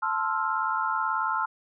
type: chord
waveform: sine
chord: F major seventh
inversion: first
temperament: equal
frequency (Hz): 880 / 1046.5 / 1318.5 / 1396.9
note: A5 / C6 / E6 / F6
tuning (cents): 0 / 0 / 0 / 0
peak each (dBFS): -30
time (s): 0.02-1.46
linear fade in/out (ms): 10
effects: none